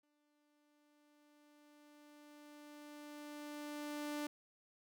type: tone with exponential growth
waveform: sawtooth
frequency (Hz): 295.4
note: D4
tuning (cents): +10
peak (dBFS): -35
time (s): 0.03-4.27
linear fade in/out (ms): 5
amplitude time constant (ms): 920
effects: none